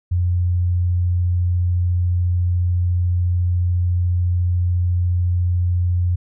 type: tone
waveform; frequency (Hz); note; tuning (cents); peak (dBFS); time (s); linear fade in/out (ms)
sine; 88.6; F2; +25; -15; 0.11-6.16; 10
effects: none